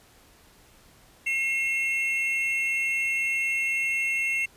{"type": "tone pair together", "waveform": "triangle", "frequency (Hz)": [2148, 2706], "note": ["C7", "E7"], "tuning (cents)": [45, 45], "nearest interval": "major third", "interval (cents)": 400, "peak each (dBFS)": -25, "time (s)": [1.26, 4.46], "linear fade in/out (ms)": 10, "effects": ["pink hiss -56 dBFS RMS until 4.56 s", "resampled to 32000 Hz"]}